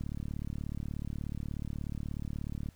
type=click train; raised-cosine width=5 ms; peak=-25 dBFS; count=99; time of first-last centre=0.01-2.688 s; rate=36.6 Hz; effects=added 84 Hz sine -60 dBFS peak until 2.75 s + pink hiss -65 dBFS RMS until 2.75 s